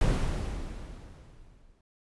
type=noise with exponential decay; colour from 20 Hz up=brown; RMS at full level=-22 dBFS; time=0.01-1.81 s; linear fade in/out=2 ms; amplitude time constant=390 ms; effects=resampled to 24000 Hz